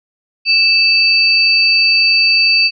sine tone pair together, 2637 / 4594 Hz, E7 / D8, 0 / -39 cents, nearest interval minor seventh, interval 961 cents, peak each -11 dBFS, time 0.45-2.71 s, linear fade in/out 50 ms, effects none

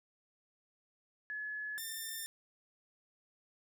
sine / 5% pulse tone pair in turn, 1705 / 1794.2 Hz, G#6 / A6, +45 / +33 cents, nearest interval minor second, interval 88 cents, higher second, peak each -38 / -29 dBFS, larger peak second, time 1.3-1.78 / 1.78-2.26 s, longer neither, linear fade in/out 0 ms, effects none

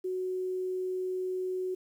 sine tone with quantisation, 370 Hz, F#4, in tune, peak -30 dBFS, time 0.04-1.75 s, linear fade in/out 10 ms, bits 10, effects none

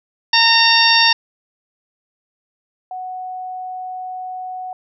harmonic tone, 917 Hz, A#5, 29 cents flat, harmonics 1 / 2 / 3 / 4 / 5 / 6, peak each -17 / -17 / -17 / -17 / -17 / -17 dBFS, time 0.33-1.13 s, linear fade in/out 5 ms
sine tone, 740 Hz, F#5, in tune, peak -25 dBFS, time 2.91-4.73 s, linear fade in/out 2 ms
effects none

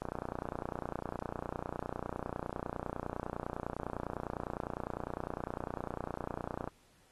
click train, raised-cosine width 1 ms, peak -23 dBFS, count 200, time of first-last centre 0.02-6.676 s, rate 29.9 Hz, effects pink hiss -67 dBFS RMS until 7.11 s + AAC 32 kbps

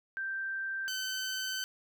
sine / 15% pulse tone pair in turn, 1568 / 1528.7 Hz, G6 / G6, 0 / -44 cents, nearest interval unison, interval 44 cents, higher first, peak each -33 / -27 dBFS, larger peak second, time 0.17-0.88 / 0.88-1.64 s, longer second, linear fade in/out 0 ms, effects none

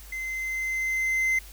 triangle tone with level ramp, 2068 Hz, C7, 21 cents flat, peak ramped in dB -29 to -19 dBFS, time 0.12-1.39 s, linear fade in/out 5 ms, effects added 50 Hz sine -44 dBFS peak until 1.52 s + white hiss -49 dBFS RMS until 1.52 s

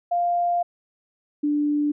sine tone pair in turn, 698.5 / 294.3 Hz, F5 / D4, 0 / +4 cents, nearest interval octave + minor third, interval 1496 cents, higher first, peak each -19 dBFS, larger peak neither, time 0.11-0.63 / 1.43-1.92 s, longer first, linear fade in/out 10 ms, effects none

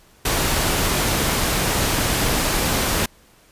pink noise, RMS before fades -20 dBFS, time 0.25-3.06 s, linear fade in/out 5 ms, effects pink hiss -53 dBFS RMS until 3.51 s + resampled to 32000 Hz

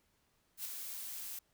blue noise with ADSR envelope, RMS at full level -39 dBFS, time 0.57-1.39 s, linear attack 82 ms, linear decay 3 ms, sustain -5 dB, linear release 4 ms, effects pink hiss -75 dBFS RMS until 1.53 s

